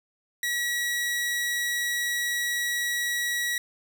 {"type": "tone", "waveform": "sawtooth", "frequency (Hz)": 1924, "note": "B6", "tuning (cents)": -46, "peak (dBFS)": -22, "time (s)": [0.43, 3.58], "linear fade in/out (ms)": 2, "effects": []}